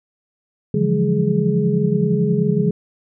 sine tone cluster, 142.3 / 168.5 / 179.3 / 207.2 / 418.3 Hz, C#3 / E3 / F3 / G#3 / G#4, +46 / +38 / +46 / -4 / +12 cents, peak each -21 dBFS, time 0.74-2.71 s, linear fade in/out 5 ms, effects none

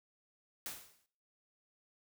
white noise with exponential decay, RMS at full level -40 dBFS, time 0.66-1.06 s, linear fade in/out 0 ms, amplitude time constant 85 ms, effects noise-tail reverb RT60 0.5 s tail -17 dB re dry

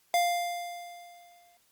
square tone with exponential decay, 698.5 Hz, F5, in tune, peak -22 dBFS, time 0.14-1.57 s, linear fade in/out 1 ms, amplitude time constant 310 ms, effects white hiss -67 dBFS RMS until 1.71 s + Opus 48 kbps

